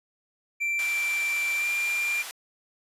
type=tone with pitch glide; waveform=triangle; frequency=2349 to 2385 Hz; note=D7 to D7; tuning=0 to +26 cents; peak=-23 dBFS; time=0.6-2.23 s; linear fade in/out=20 ms; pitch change=+26 cents; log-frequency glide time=1.57-1.67 s
type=high-pass noise; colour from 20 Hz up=pink; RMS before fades=-38 dBFS; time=0.79-2.31 s; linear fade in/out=0 ms; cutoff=1200 Hz; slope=12 dB/octave
effects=resampled to 32000 Hz